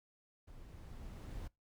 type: noise with level ramp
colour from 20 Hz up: brown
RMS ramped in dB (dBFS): -55 to -44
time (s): 0.47-1.48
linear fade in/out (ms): 10
effects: noise-tail reverb RT60 0.2 s tail -23 dB re dry